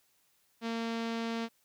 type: tone with low-pass filter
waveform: sawtooth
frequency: 229.1 Hz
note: A#3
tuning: 30 cents flat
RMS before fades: -35 dBFS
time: 0.61-1.49 s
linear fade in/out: 50 ms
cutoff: 4300 Hz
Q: 1.3
effects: white hiss -71 dBFS RMS until 1.64 s